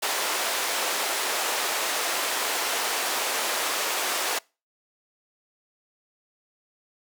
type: band-pass noise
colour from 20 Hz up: pink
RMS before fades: -27 dBFS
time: 0.02-4.39 s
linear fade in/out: 10 ms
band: 520 to 14000 Hz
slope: 12 dB/octave
effects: noise-tail reverb RT60 0.3 s tail -25 dB re dry + high-pass 300 Hz 12 dB/octave